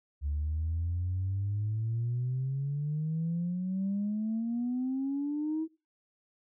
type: exponential sweep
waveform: sine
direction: up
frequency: 71 to 323.4 Hz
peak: -28 dBFS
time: 0.21-5.68 s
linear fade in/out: 50 ms
effects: noise-tail reverb RT60 0.3 s tail -19 dB re dry + tanh soft clip ceiling -25 dBFS